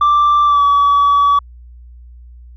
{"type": "tone with pitch glide", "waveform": "sine", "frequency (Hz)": [1174.7, 1140.6], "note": ["D6", "C#6"], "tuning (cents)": [0, 49], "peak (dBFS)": -6, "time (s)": [0.01, 1.39], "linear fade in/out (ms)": 5, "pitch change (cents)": -51, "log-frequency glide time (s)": [0.45, 0.63], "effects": ["tanh soft clip ceiling -7 dBFS", "added 60 Hz sine -35 dBFS peak until 2.56 s"]}